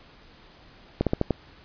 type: slowing click train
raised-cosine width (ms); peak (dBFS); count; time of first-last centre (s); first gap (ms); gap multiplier
2; -8; 5; 1.01-1.307; 57; 1.18
effects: pink hiss -52 dBFS RMS until 1.64 s + resampled to 11025 Hz